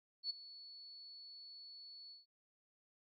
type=tone with ADSR envelope; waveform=sine; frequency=4422 Hz; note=C#8; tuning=5 cents flat; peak=-35 dBFS; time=0.23-2.26 s; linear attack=70 ms; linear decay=13 ms; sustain=-17 dB; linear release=150 ms; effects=none